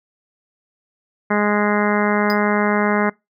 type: harmonic tone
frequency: 207.7 Hz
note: G#3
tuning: in tune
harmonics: 1 / 2 / 3 / 4 / 5 / 6 / 7 / 8 / 9 / 10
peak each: -19 / -22 / -24 / -25 / -26 / -27 / -27 / -28 / -29 / -29 dBFS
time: 1.3-3.1 s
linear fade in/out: 10 ms
type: tone with exponential decay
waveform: square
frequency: 4978 Hz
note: D#8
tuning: in tune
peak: -22 dBFS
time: 2.3-2.39 s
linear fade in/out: 0 ms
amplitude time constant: 18 ms
effects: noise-tail reverb RT60 0.2 s tail -24 dB re dry